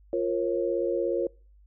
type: chord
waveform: sine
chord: Bb minor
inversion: second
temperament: equal with one note detuned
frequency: 349.2 / 466.2 / 543 Hz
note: F4 / Bb4 / Db5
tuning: 0 / 0 / -36 cents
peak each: -28 / -29 / -28 dBFS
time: 0.13-1.27 s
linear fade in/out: 2 ms
effects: noise-tail reverb RT60 0.4 s tail -26 dB re dry + added 50 Hz sine -53 dBFS peak until 1.66 s